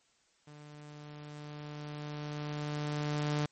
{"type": "tone with level ramp", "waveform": "sawtooth", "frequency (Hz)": 148.5, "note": "D3", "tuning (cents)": 20, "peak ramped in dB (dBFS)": [-46, -25], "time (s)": [0.47, 3.46], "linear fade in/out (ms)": 5, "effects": ["white hiss -70 dBFS RMS until 3.51 s", "MP3 32 kbps"]}